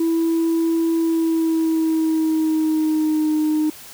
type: tone with pitch glide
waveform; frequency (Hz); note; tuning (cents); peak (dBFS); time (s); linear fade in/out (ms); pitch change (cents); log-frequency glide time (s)
sine; 329.6 to 307.5; E4 to D#4; 0 to -20; -14; 0-3.7; 5; -120; 0.97-3.33
effects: tanh soft clip ceiling -14 dBFS + white hiss -40 dBFS RMS until 3.93 s